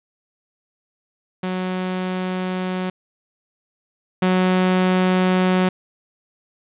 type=tone pair in turn; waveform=sawtooth; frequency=184.4 / 184.4 Hz; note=F#3 / F#3; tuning=-6 / -6 cents; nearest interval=unison; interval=0 cents; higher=neither; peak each=-18 / -11 dBFS; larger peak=second; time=1.43-2.9 / 4.22-5.69 s; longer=neither; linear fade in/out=5 ms; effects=resampled to 8000 Hz + 8-bit